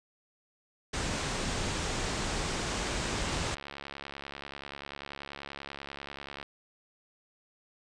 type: low-pass noise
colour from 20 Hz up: pink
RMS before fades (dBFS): -33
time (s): 0.93-3.55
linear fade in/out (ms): 10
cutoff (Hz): 8700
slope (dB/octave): 48
type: click train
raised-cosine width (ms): 0.3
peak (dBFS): -24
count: 261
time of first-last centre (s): 2.73-6.428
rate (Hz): 70.3
effects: resampled to 22050 Hz